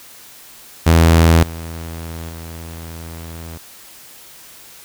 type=tone with level steps; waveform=sawtooth; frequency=82.41 Hz; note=E2; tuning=in tune; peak=-4 / -23 / -26 dBFS; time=0.86-3.58 s; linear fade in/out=10 ms; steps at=1.43 / 2.29 s; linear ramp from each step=2 ms; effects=white hiss -41 dBFS RMS until 4.84 s